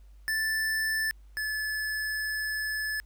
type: tone pair in turn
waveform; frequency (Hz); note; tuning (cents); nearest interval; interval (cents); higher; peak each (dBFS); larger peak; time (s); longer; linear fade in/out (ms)
square; 1760 / 1726.8; A6 / A6; 0 / -33; unison; 33; first; -27 / -30; first; 0.28-1.11 / 1.37-3; second; 0
effects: added 50 Hz sine -49 dBFS peak until 3.05 s + pink hiss -70 dBFS RMS until 3.05 s